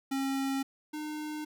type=tone pair in turn; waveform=square; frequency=270.8 / 304 Hz; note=C#4 / D#4; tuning=-40 / -40 cents; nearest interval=major second; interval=200 cents; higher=second; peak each=-30 / -36 dBFS; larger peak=first; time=0.11-0.63 / 0.93-1.45 s; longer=neither; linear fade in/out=10 ms; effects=none